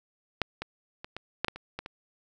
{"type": "clicks", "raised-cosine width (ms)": 0.3, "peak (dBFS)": [-9, -18, -23, -21, -10, -14, -25, -19, -23], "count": 9, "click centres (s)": [0.417, 0.62, 1.045, 1.166, 1.446, 1.483, 1.56, 1.79, 1.861], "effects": []}